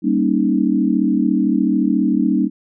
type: chord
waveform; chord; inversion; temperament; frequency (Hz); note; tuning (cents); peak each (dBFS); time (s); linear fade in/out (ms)
sine; Eb dominant seventh; first; equal; 196 / 233.1 / 277.2 / 311.1; G3 / Bb3 / Db4 / Eb4; 0 / 0 / 0 / 0; -19; 0.02-2.5; 50
effects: none